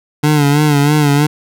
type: tone with vibrato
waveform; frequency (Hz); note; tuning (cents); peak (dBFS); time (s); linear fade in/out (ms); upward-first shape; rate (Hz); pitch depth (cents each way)
25% pulse; 146.83; D3; 0; -5; 0.23-1.27; 10; sine; 3.1; 62
effects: none